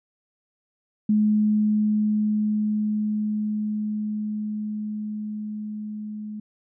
sine tone with level ramp, 212.1 Hz, G#3, 37 cents sharp, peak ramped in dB -16 to -31 dBFS, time 1.09-6.4 s, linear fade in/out 5 ms, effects none

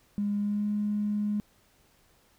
triangle tone with pitch glide, 204.5 to 208 Hz, G#3 to G#3, -26 to +3 cents, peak -22 dBFS, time 0.18-1.4 s, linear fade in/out 0 ms, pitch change +29 cents, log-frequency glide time 0.37-0.67 s, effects tanh soft clip ceiling -24 dBFS + pink hiss -64 dBFS RMS until 2.38 s

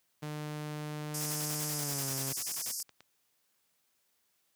sawtooth tone with pitch glide, 150.6 to 134.95 Hz, D3 to C#3, +44 to -46 cents, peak -33 dBFS, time 0.22-2.33 s, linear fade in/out 10 ms, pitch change -190 cents, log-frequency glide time 1.72-2.09 s
pink band-pass noise, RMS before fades -38 dBFS, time 1.14-2.83 s, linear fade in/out 5 ms, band 4800 to 14000 Hz, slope 96 dB/octave
white noise bursts, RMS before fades -41 dBFS, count 16, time 1.2-2.72 s, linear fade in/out 10 ms, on 65 ms, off 32 ms
clicks, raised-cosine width 0.2 ms, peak -35 dBFS, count 5, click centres 2.543 / 2.665 / 2.801 / 2.893 / 3.006 s
effects white hiss -75 dBFS RMS until 4.55 s + high-pass 80 Hz 12 dB/octave

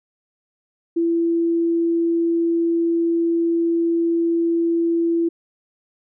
sine tone, 335.6 Hz, E4, 31 cents sharp, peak -16 dBFS, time 0.96-5.29 s, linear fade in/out 10 ms, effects none

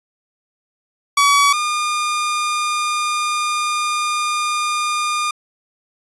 sawtooth tone pair in turn, 1136 / 1211.4 Hz, C#6 / D#6, +42 / -47 cents, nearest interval minor second, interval 111 cents, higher second, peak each -7 / -14 dBFS, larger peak first, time 1.17-1.53 / 1.53-5.31 s, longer second, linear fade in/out 5 ms, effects resampled to 24000 Hz

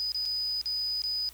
sine tone with dropouts, 4978 Hz, D#8, in tune, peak -28 dBFS, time 0-1.29 s, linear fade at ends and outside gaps 0 ms, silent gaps 0.119-0.146 / 0.254-0.259 / 0.614-0.658 / 1.019-1.038 s, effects added 60 Hz sine -54 dBFS peak until 1.33 s + white hiss -53 dBFS RMS until 1.33 s

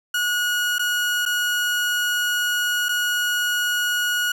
30% pulse tone with dropouts, 1452 Hz, F#6, 33 cents flat, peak -17 dBFS, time 0.14-4.32 s, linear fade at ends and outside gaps 5 ms, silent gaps 0.784-0.793 / 1.254-1.26 / 2.886-2.89 s, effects none

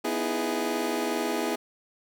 25% pulse chord, E major seventh, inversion second, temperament equal with one note detuned, 246.9 / 311.1 / 333.3 / 415.3 Hz, B3 / D#4 / E4 / G#4, 0 / 0 / +19 / 0 cents, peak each -29 / -30 / -28 / -27 dBFS, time 0.04-1.56 s, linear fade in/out 10 ms, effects none

